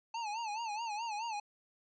square tone with vibrato, 880 Hz, A5, in tune, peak -37 dBFS, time 0.14-1.4 s, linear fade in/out 5 ms, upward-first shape sine, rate 4.7 Hz, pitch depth 120 cents each way, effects resampled to 16000 Hz

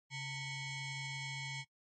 sawtooth ring-modulated tone, 1043 Hz, C6, 6 cents flat, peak -33 dBFS, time 0.1-1.65 s, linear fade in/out 50 ms, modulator 1180 Hz, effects noise-tail reverb RT60 0.1 s tail -21 dB re dry + MP3 32 kbps

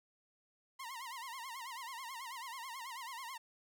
sawtooth tone with vibrato, 994 Hz, B5, 11 cents sharp, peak -40 dBFS, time 0.79-3.38 s, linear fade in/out 10 ms, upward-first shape sine, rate 9.2 Hz, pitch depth 160 cents each way, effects none

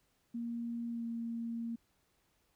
sine tone with pitch glide, 234.5 to 231.5 Hz, A#3 to A#3, +11 to -12 cents, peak -36 dBFS, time 0.34-1.76 s, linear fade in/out 10 ms, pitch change -23 cents, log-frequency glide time 0.9-1.05 s, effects pink hiss -75 dBFS RMS until 2.55 s

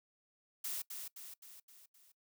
blue noise with echo, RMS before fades -40 dBFS, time 0.64-0.82 s, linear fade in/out 5 ms, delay 260 ms, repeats 5, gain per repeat -5 dB, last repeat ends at 2.12 s, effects noise-tail reverb RT60 0.1 s tail -21 dB re dry

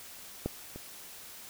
clicks, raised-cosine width 2 ms, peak -17 / -28 dBFS, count 2, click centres 0.46 / 0.76 s, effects white hiss -48 dBFS RMS until 1.49 s

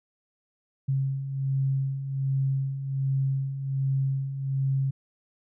sine beating tone pair, 134.4 / 135.7 Hz, C3 / C#3, +47 / -36 cents, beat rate 1.3 Hz, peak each -32 / -25 dBFS, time 0.88-4.91 s, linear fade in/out 10 ms, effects none

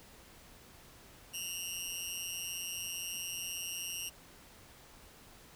15% pulse tone with amplitude modulation, 2826 Hz, F7, 20 cents sharp, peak -27 dBFS, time 1.33-4.1 s, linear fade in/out 20 ms, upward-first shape sine, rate 177 Hz, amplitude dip 85%, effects pink hiss -57 dBFS RMS until 5.55 s

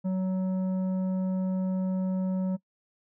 triangle tone with tanh clipping, 186.9 Hz, F#3, 18 cents sharp, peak -27 dBFS, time 0.04-2.57 s, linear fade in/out 20 ms, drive 13 dB, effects noise-tail reverb RT60 0.1 s tail -22 dB re dry

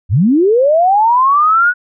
sine linear sweep, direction up, 73 to 1484 Hz, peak -7 dBFS, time 0.09-1.74 s, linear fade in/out 50 ms, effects none

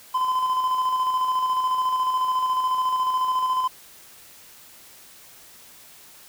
triangle tone with tremolo, 1022 Hz, C6, 41 cents flat, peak -17 dBFS, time 0.14-3.68 s, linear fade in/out 10 ms, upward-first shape square, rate 14 Hz, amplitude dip 35%, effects white hiss -48 dBFS RMS until 6.28 s

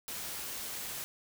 white noise, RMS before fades -40 dBFS, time 0.08-1.04 s, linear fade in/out 0 ms, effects none

